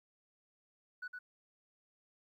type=tone with echo; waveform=sine; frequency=1480 Hz; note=F#6; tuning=in tune; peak=-38 dBFS; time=1.02-1.08 s; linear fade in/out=10 ms; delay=110 ms; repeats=1; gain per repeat=-4 dB; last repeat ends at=1.19 s; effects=tanh soft clip ceiling -39 dBFS + 13-bit